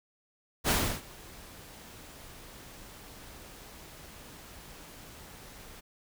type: noise with ADSR envelope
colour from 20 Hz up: pink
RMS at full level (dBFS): -25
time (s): 0.64-5.81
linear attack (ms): 49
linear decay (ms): 320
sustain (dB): -24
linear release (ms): 17
effects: none